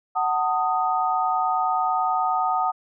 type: chord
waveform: sine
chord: D# diminished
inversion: first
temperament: just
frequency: 746.7 / 896 / 1244.5 Hz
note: F#5 / A5 / D#6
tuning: +16 / +31 / 0 cents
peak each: -23 / -26 / -24 dBFS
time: 0.15-2.72 s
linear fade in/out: 20 ms
effects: none